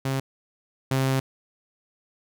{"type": "tone pair in turn", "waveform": "sawtooth", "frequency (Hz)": [134.3, 133.14], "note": ["C3", "C3"], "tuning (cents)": [46, 31], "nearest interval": "unison", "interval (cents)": 15, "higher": "first", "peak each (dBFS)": [-20, -17], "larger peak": "second", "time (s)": [[0.05, 0.2], [0.91, 1.2]], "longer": "second", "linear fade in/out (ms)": 5, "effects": []}